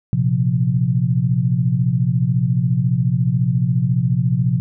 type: chord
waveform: sine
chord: Bb suspended second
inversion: none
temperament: equal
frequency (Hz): 116.54 / 130.81 / 174.61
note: Bb2 / C3 / F3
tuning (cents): 0 / 0 / 0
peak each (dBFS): -20 / -17 / -20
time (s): 0.13-4.6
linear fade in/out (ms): 0
effects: none